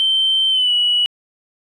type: tone with pitch glide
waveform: sine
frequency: 3109 to 2935 Hz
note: G7 to F#7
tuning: -15 to -15 cents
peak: -12 dBFS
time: 0-1.06 s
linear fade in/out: 0 ms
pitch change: -100 cents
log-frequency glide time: 0.5-0.72 s
effects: tanh soft clip ceiling -8 dBFS